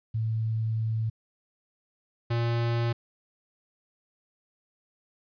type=tone pair in turn; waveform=sine / square; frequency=111.3 / 117.47 Hz; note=A2 / A#2; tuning=+20 / +14 cents; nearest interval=minor second; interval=94 cents; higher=second; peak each=-25 dBFS; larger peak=neither; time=0.14-1.1 / 2.3-2.93 s; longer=first; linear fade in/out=10 ms; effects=resampled to 11025 Hz + 11-bit